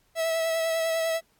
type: tone with vibrato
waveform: 45% pulse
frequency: 653 Hz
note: E5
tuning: 17 cents flat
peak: -24 dBFS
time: 0.15-1.21 s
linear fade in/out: 50 ms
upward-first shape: triangle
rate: 10 Hz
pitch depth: 23 cents each way
effects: pink hiss -67 dBFS RMS until 1.39 s + AAC 64 kbps